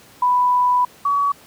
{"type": "tone pair in turn", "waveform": "sine", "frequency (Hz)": [990, 1132.6], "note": ["B5", "C#6"], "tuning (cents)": [4, 37], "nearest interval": "major second", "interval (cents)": 233, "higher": "second", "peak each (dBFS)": [-13, -15], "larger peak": "first", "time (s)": [[0.22, 0.85], [1.05, 1.32]], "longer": "first", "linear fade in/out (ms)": 5, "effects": ["pink hiss -47 dBFS RMS until 1.46 s", "high-pass 100 Hz 12 dB/octave"]}